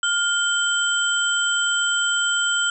sine tone cluster, 1411 / 3113 / 7780 Hz, F6 / G7 / B8, +17 / -13 / -27 cents, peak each -21 / -23 / -26 dBFS, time 0.03-2.7 s, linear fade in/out 2 ms, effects none

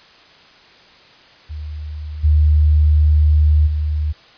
sine tone with level steps, 75.8 Hz, D#2, 45 cents flat, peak -25 / -9 / -16 dBFS, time 1.49-4.13 s, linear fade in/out 20 ms, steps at 2.23 / 3.66 s, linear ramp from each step 20 ms, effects white hiss -46 dBFS RMS until 4.37 s + resampled to 11025 Hz

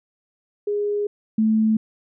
sine tone pair in turn, 412.4 / 218.9 Hz, G#4 / A3, -12 / -9 cents, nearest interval major seventh, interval 1097 cents, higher first, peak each -20 / -15 dBFS, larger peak second, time 0.67-1.07 / 1.38-1.77 s, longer first, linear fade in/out 5 ms, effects none

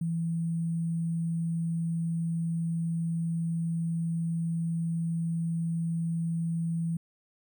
sine tone with sample-and-hold, 166.2 Hz, E3, 15 cents sharp, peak -27 dBFS, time 0.01-6.97 s, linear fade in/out 5 ms, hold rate 8820 Hz, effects none

